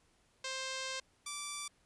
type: tone pair in turn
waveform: 5% pulse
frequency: 526 / 1167.3 Hz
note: C5 / D6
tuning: +9 / -11 cents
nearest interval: octave + major second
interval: 1380 cents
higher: second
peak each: -26 / -27 dBFS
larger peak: first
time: 0.44-1 / 1.26-1.68 s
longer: first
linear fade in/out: 5 ms
effects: pink hiss -71 dBFS RMS until 1.85 s + resampled to 24000 Hz